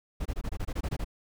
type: noise bursts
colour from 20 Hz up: brown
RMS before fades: -31 dBFS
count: 11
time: 0.2-1.046 s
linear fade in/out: 10 ms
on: 56 ms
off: 23 ms
effects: none